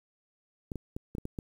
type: clicks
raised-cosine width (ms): 3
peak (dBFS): -23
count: 7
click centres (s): 0.718 / 0.757 / 0.965 / 1.151 / 1.183 / 1.254 / 1.388
effects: 9-bit